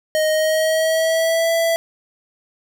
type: tone with pitch glide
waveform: square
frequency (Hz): 622.3 to 663.1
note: D#5 to E5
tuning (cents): 0 to +10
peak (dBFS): -16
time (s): 0.15-1.76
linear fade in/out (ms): 0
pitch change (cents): +110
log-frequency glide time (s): 0.31-1.51
effects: none